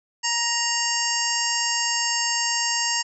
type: harmonic tone with a mistuned harmonic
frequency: 936 Hz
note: A#5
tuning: 7 cents sharp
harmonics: 1 / 2 / 3 / 5 / 6 / 7 / 8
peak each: -29 / -29 / -29 / -29 / -29 / -29 / -29 dBFS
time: 0.23-3.03 s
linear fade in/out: 20 ms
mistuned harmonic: 6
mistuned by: -68 cents
effects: none